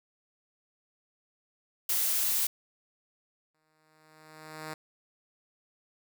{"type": "noise", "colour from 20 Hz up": "blue", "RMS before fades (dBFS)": -28, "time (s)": [1.89, 2.47], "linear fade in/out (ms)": 5}
{"type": "tone with exponential growth", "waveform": "5% pulse", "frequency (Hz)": 156, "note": "D#3", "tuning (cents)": 5, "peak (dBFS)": -25, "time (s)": [3.54, 4.74], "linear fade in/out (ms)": 5, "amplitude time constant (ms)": 260}
{"effects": []}